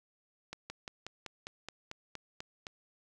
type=slowing click train; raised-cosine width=0.2 ms; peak=-24 dBFS; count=11; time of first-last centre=0.53-2.668 s; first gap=170 ms; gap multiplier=1.05; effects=none